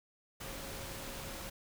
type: tone in noise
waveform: sine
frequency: 544 Hz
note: C#5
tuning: 33 cents flat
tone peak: -53 dBFS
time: 0.4-1.5 s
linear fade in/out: 10 ms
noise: pink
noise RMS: -44 dBFS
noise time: 0.4-1.5 s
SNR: -12 dB
effects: none

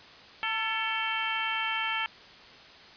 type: harmonic tone with a mistuned harmonic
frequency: 446.9 Hz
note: A4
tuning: 27 cents sharp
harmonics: 2 / 3 / 4 / 5 / 6 / 7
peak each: -35 / -35 / -35 / -35 / -35 / -35 dBFS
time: 0.43-2.06 s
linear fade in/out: 0 ms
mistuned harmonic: 4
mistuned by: -47 cents
effects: white hiss -50 dBFS RMS until 2.96 s + resampled to 11025 Hz

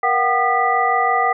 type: tone cluster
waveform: sine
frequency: 472 / 716 / 762 / 1216 / 1970 Hz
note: A#4 / F5 / G5 / D#6 / B6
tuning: +22 / +43 / -49 / -40 / -5 cents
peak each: -25 / -23 / -18 / -19 / -22 dBFS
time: 0.03-1.33 s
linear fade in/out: 5 ms
effects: none

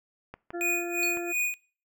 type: clicks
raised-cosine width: 0.5 ms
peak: -25 dBFS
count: 3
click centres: 0.34 / 0.505 / 1.172 s
type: harmonic tone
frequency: 346.2 Hz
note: F4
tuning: 15 cents flat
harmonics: 1 / 2 / 4 / 5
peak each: -32 / -38 / -44 / -46 dBFS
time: 0.53-1.33 s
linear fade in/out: 20 ms
type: tone with tremolo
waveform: square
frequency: 2469 Hz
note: D#7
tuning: 14 cents flat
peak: -24 dBFS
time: 0.61-1.54 s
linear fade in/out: 0 ms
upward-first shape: sine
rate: 2.8 Hz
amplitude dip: 85%
type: tone with exponential decay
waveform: sine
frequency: 4371 Hz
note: C#8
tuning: 25 cents flat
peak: -32 dBFS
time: 1.03-1.18 s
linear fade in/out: 0 ms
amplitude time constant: 31 ms
effects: noise-tail reverb RT60 0.4 s tail -22 dB re dry

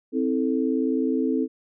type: chord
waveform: sine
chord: A minor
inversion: first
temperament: equal with one note detuned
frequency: 261.6 / 321.4 / 440 Hz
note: C4 / E4 / A4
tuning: 0 / -44 / 0 cents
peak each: -23 / -26 / -27 dBFS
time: 0.12-1.48 s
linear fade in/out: 50 ms
effects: none

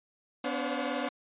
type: tone cluster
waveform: sawtooth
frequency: 250.7 / 288.7 / 517 / 565 / 716 Hz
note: B3 / D4 / C5 / C#5 / F5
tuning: +26 / -30 / -21 / +33 / +43 cents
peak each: -32 / -32 / -34 / -34 / -34 dBFS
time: 0.44-1.09 s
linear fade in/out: 5 ms
effects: resampled to 8000 Hz

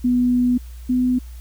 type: tone pair in turn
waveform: sine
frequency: 246.9 / 251.1 Hz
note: B3 / B3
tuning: 0 / +29 cents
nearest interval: unison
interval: 29 cents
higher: second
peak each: -14 / -15 dBFS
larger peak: first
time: 0.04-0.58 / 0.89-1.19 s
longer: first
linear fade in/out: 10 ms
effects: added 60 Hz sine -33 dBFS peak until 1.4 s + white hiss -51 dBFS RMS until 1.4 s

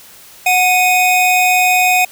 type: tone pair together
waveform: square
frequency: 733.3 / 2498 Hz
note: F#5 / D#7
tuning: -16 / +6 cents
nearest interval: octave + major sixth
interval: 2122 cents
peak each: -13 dBFS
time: 0.46-2.05 s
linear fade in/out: 5 ms
effects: white hiss -40 dBFS RMS until 2.11 s

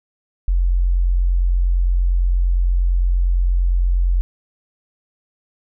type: tone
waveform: sine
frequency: 44.35 Hz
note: F1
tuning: 27 cents sharp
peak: -13 dBFS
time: 0.48-4.21 s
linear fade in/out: 0 ms
effects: none

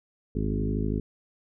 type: harmonic tone with a mistuned harmonic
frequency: 52.5 Hz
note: G#1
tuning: 19 cents sharp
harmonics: 1 / 2 / 3 / 4 / 5 / 6 / 7 / 8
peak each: -30 / -32 / -33 / -32 / -33 / -39 / -37 / -37 dBFS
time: 0.35-1 s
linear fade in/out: 5 ms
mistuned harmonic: 2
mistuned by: -29 cents
effects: none

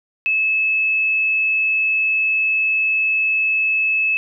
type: tone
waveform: sine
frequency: 2600 Hz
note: E7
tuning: 24 cents flat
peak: -15 dBFS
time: 0.26-4.17 s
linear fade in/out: 0 ms
effects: none

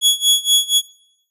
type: tone with tremolo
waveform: sawtooth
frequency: 3360 Hz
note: G#7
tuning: 19 cents sharp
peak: -6 dBFS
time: 0.01-0.82 s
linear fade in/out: 50 ms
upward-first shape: sine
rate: 4.2 Hz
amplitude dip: 90%
effects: noise-tail reverb RT60 0.8 s tail -22 dB re dry + resampled to 32000 Hz

